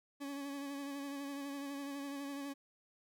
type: tone with vibrato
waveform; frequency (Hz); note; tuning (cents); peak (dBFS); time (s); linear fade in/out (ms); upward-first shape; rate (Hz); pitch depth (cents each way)
40% pulse; 280.2; C#4; +19; -40; 0.2-2.54; 20; sine; 12; 30
effects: none